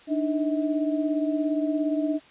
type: tone cluster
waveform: sine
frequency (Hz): 296.4 / 313.6 / 640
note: D4 / D#4 / D#5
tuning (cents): +16 / +14 / +49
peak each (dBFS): -24 / -30 / -30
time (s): 0.07-2.2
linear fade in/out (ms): 50
effects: white hiss -52 dBFS RMS until 2.3 s + resampled to 8000 Hz